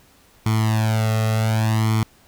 sawtooth tone with flanger, 110.1 Hz, A2, 2 cents sharp, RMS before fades -19 dBFS, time 0.46-2.03 s, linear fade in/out 0 ms, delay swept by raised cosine 0.91 to 1.55 ms, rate 0.66 Hz, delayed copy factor +1, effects pink hiss -54 dBFS RMS until 2.27 s

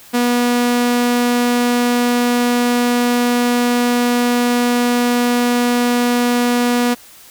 sawtooth tone, 242.6 Hz, B3, 31 cents flat, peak -9 dBFS, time 0.13-6.95 s, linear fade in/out 20 ms, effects white hiss -42 dBFS RMS until 7.3 s

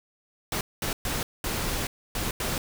pink noise bursts at uneven times, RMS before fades -29 dBFS, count 6, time 0.52-0.61 / 0.82-0.93 / 1.05-1.23 / 1.44-1.87 / 2.15-2.31 / 2.4-2.58 s, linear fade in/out 2 ms, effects none

